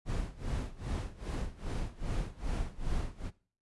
brown noise with tremolo, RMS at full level -32 dBFS, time 0.05-3.31 s, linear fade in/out 50 ms, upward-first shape sine, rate 2.5 Hz, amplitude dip 90%, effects noise-tail reverb RT60 0.4 s tail -19 dB re dry + resampled to 24000 Hz

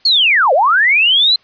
sine linear two-way sweep, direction down then up, 4452 to 490.6 to 4137 Hz, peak -8 dBFS, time 0.05-1.36 s, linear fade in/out 5 ms, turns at 0.53 s, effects white hiss -51 dBFS RMS until 1.43 s + resampled to 11025 Hz

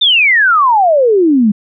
sine exponential sweep, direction down, 3682 to 198.9 Hz, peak -6 dBFS, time 0.01-1.52 s, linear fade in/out 10 ms, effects none

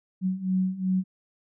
sine beating tone pair, 185 / 187.7 Hz, F#3 / F#3, 0 / +25 cents, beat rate 2.7 Hz, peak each -28 / -25 dBFS, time 0.21-1.04 s, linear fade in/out 50 ms, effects none

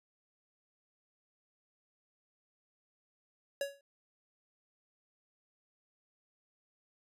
square tone with exponential decay, 560 Hz, C#5, 18 cents sharp, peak -30 dBFS, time 3.61-3.81 s, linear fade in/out 2 ms, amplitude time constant 43 ms, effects resampled to 32000 Hz

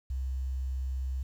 sine tone, 65.41 Hz, C2, in tune, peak -29 dBFS, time 0.1-1.23 s, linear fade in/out 5 ms, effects tanh soft clip ceiling -26 dBFS + 10-bit

